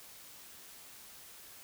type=silence; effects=white hiss -53 dBFS RMS until 1.63 s